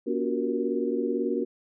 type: tone cluster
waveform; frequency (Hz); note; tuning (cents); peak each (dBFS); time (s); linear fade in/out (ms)
sine; 240.8 / 284.8 / 360.5 / 378.7 / 469.6; B3 / C#4 / F#4 / F#4 / A#4; -44 / +47 / -45 / +40 / +13; -31; 0.06-1.45; 20
effects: none